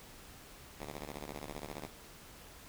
5% pulse ring-modulated tone, 73.6 Hz, D2, 4 cents sharp, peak -29 dBFS, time 0.79-1.87 s, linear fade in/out 10 ms, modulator 103 Hz, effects pink hiss -54 dBFS RMS until 2.68 s

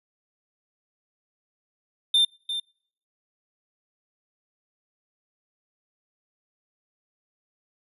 triangle tone with echo, 3593 Hz, A7, 36 cents sharp, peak -15 dBFS, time 2.14-2.25 s, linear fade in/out 5 ms, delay 350 ms, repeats 1, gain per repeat -10 dB, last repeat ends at 2.6 s, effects noise-tail reverb RT60 0.6 s tail -26 dB re dry + resampled to 32000 Hz

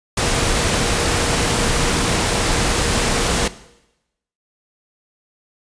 sine tone in noise, 471.9 Hz, A#4, 21 cents sharp, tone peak -28 dBFS, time 0.17-3.48 s, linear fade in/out 5 ms, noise pink, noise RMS -18 dBFS, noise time 0.17-3.48 s, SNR -13 dB, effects noise-tail reverb RT60 0.9 s tail -17 dB re dry + resampled to 22050 Hz

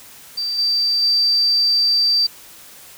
sine tone with level steps, 4666 Hz, D8, 12 cents flat, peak -20 / -15 / -13 dBFS, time 0.37-2.27 s, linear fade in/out 10 ms, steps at 0.58 / 1.02 s, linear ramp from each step 10 ms, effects white hiss -42 dBFS RMS until 2.97 s

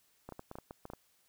clicks, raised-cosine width 1 ms, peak -30 dBFS, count 10, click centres 0.29 / 0.323 / 0.394 / 0.514 / 0.555 / 0.586 / 0.709 / 0.854 / 0.901 / 0.935 s, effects white hiss -71 dBFS RMS until 1.28 s

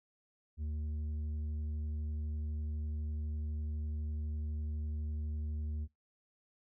sine tone with tanh clipping, 76 Hz, D#2, 40 cents flat, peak -36 dBFS, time 0.57-5.88 s, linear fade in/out 50 ms, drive 6 dB, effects noise-tail reverb RT60 0.2 s tail -26 dB re dry

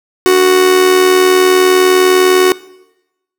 45% pulse tone with amplitude modulation, 370 Hz, F#4, in tune, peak -3 dBFS, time 0.26-2.52 s, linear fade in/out 0 ms, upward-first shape sine, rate 79.9 Hz, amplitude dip 55%, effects noise-tail reverb RT60 0.9 s tail -20 dB re dry

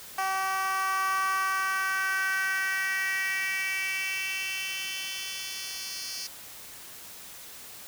10% pulse tone with high-pass filter sweep, 382.7 Hz, G4, 42 cents flat, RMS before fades -30 dBFS, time 0.18-6.27 s, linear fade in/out 5 ms, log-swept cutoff 860 to 4400 Hz, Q 3.8, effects white hiss -45 dBFS RMS until 7.87 s

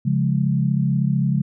sine chord, Db major, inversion none, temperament equal, 138.59 / 174.61 / 207.7 Hz, Db3 / F3 / Ab3, 0 / 0 / 0 cents, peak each -19 / -22 / -23 dBFS, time 0.05-1.42 s, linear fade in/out 10 ms, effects none

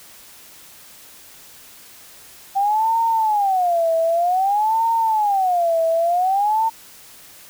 sine tone with vibrato, 774 Hz, G5, 22 cents flat, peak -15 dBFS, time 2.55-6.7 s, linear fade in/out 20 ms, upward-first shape sine, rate 0.53 Hz, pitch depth 290 cents each way, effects white hiss -44 dBFS RMS until 7.49 s

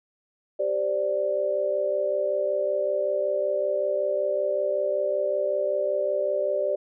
sine chord, G suspended fourth, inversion none, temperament just, 392 / 522.7 / 588 Hz, G4 / C5 / D5, 0 / -2 / +2 cents, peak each -30 / -29 / -24 dBFS, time 0.59-6.76 s, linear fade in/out 10 ms, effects none

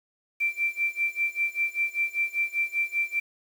sine tone with tremolo, 2349 Hz, D7, in tune, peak -21 dBFS, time 0.4-3.2 s, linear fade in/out 10 ms, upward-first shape sine, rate 5.1 Hz, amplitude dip 95%, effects 8-bit

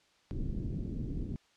pink low-pass noise, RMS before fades -36 dBFS, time 0.31-1.36 s, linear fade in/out 0 ms, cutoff 310 Hz, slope 24 dB/octave, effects white hiss -67 dBFS RMS until 1.56 s + low-pass 5000 Hz 12 dB/octave

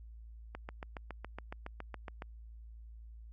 click train, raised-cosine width 0.5 ms, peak -27 dBFS, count 13, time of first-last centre 0.55-2.221 s, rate 7.18 Hz, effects added 56 Hz sine -48 dBFS peak until 3.32 s + Opus 48 kbps

